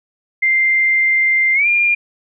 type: tone with pitch glide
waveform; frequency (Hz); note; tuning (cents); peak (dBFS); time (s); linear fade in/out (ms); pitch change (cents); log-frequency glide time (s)
sine; 2093 to 2404; C7 to D7; 0 to +40; -11; 0.42-1.95; 10; +240; 1.54-1.67
effects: none